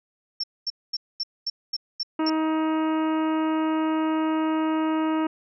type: tone bursts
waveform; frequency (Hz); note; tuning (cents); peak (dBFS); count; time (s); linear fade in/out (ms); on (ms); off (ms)
sine; 5420; E8; +47; -24; 8; 0.4-2.298; 5; 36; 230
type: harmonic tone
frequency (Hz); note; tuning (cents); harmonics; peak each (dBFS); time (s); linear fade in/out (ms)
315.5; D#4; +24; 1 / 2 / 3 / 4 / 5 / 6 / 7 / 8 / 9; -22 / -33 / -31 / -34 / -42 / -45 / -46 / -47 / -45; 2.19-5.27; 5
effects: none